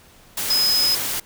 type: tone in noise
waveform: sine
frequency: 5070 Hz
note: D#8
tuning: 32 cents sharp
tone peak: -16 dBFS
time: 0.5-0.95 s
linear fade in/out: 5 ms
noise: white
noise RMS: -25 dBFS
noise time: 0.37-1.2 s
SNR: +6 dB
effects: pink hiss -50 dBFS RMS until 1.25 s